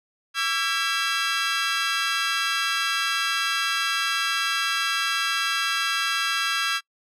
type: tone cluster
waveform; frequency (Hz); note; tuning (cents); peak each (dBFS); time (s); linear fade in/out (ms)
20% pulse; 1147 / 1342 / 1628 / 1969; D6 / E6 / G#6 / B6; -41 / +31 / -35 / -6; -27 / -21 / -21 / -29; 0.34-6.81; 50
effects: noise-tail reverb RT60 0.1 s tail -25 dB re dry + low-pass 9000 Hz 12 dB/octave